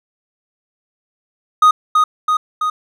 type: tone with echo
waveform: triangle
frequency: 1244.5 Hz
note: D#6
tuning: in tune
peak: -4 dBFS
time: 1.62-1.71 s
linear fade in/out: 5 ms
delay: 330 ms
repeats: 3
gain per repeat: -3 dB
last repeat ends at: 2.7 s
effects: none